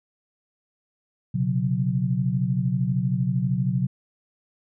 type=tone cluster; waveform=sine; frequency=124.4 / 137.2 / 182.7 Hz; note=B2 / C#3 / F#3; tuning=+13 / -17 / -22 cents; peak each=-25 dBFS; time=1.34-3.87 s; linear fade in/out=10 ms; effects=none